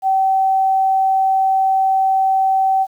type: tone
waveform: sine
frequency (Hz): 768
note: G5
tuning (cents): -36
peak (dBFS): -12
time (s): 0.02-2.87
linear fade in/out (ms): 50
effects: 8-bit